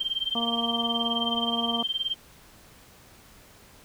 sine tone with tremolo, 3149 Hz, G7, 7 cents sharp, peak -22 dBFS, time 0-2.15 s, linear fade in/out 10 ms, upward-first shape triangle, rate 19 Hz, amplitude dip 100%
harmonic tone, 233.1 Hz, A#3, in tune, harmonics 1 / 2 / 3 / 4 / 5, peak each -30 / -37 / -33 / -38 / -36 dBFS, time 0.35-1.83 s, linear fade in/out 2 ms
effects pink hiss -53 dBFS RMS until 3.84 s

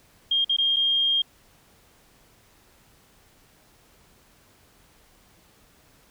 sine tone with dropouts, 3219 Hz, G7, 45 cents sharp, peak -19 dBFS, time 0.31-1.22 s, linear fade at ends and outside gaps 5 ms, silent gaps 0.446-0.494 / 0.566-0.584 / 0.762-0.766 s, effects pink hiss -58 dBFS RMS until 6.1 s

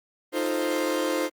40% pulse chord, F dominant seventh, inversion third, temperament equal, 311.1 / 349.2 / 440 / 523.3 Hz, Eb4 / F4 / A4 / C5, 0 / 0 / 0 / 0 cents, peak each -28 / -30 / -33 / -27 dBFS, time 0.32-1.3 s, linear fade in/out 50 ms, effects Opus 32 kbps

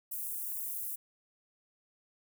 white high-pass noise, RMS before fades -38 dBFS, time 0.11-0.96 s, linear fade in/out 10 ms, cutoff 10000 Hz, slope 24 dB/octave, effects none

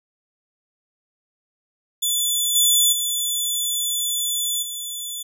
15% pulse tone with level steps, 3473 Hz, A7, 23 cents flat, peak -12 / -7 / -14 / -21 dBFS, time 2.02-5.23 s, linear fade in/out 10 ms, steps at 2.55 / 2.92 / 4.62 s, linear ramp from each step 10 ms, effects none

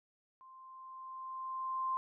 sine tone with level ramp, 1046.5 Hz, C6, in tune, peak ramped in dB -54 to -31 dBFS, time 0.41-1.97 s, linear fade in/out 0 ms, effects none

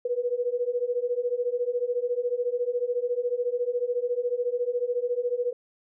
sine beating tone pair, 480 / 494 Hz, B4 / B4, -49 / 0 cents, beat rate 14 Hz, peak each -28 / -27 dBFS, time 0.05-5.53 s, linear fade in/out 5 ms, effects none

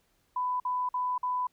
sine tone bursts, 998 Hz, B5, 18 cents sharp, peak -27 dBFS, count 4, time 0.36-1.47 s, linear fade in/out 5 ms, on 240 ms, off 50 ms, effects pink hiss -71 dBFS RMS until 1.52 s

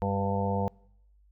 harmonic tone with a mistuned harmonic, 99.1 Hz, G2, 19 cents sharp, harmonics 1 / 2 / 4 / 5 / 6 / 7 / 8 / 9, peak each -31 / -31 / -41 / -32 / -43 / -35 / -41 / -34 dBFS, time 0.02-0.68 s, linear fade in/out 0 ms, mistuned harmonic 1, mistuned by -53 cents, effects noise-tail reverb RT60 0.8 s tail -26 dB re dry + added 50 Hz sine -58 dBFS peak until 1.31 s

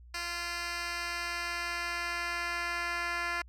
10% pulse tone with band-pass filter sweep, 345.8 Hz, F4, 17 cents flat, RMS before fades -35 dBFS, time 0.14-3.42 s, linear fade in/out 5 ms, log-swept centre 3900 to 2100 Hz, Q 0.91, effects added 60 Hz sine -50 dBFS peak until 3.48 s

